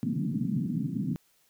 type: band-pass noise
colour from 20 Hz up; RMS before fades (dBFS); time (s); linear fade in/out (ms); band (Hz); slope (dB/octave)
white; -30; 0.03-1.16; 0; 130 to 260; 48
effects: white hiss -67 dBFS RMS until 1.49 s